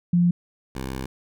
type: tone pair in turn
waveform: sine / 10% pulse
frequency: 174.61 / 65.61 Hz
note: F3 / C2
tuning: 0 / +5 cents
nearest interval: octave + perfect fourth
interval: 1695 cents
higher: first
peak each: -15 / -21 dBFS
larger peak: first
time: 0.13-0.31 / 0.75-1.06 s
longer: second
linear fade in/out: 5 ms
effects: none